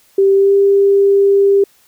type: tone with pitch glide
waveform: sine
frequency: 391.1 to 397.2 Hz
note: G4 to G4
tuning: -4 to +23 cents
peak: -7 dBFS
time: 0.18-1.64 s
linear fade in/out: 5 ms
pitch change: +27 cents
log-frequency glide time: 0.34-0.53 s
effects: white hiss -52 dBFS RMS until 1.87 s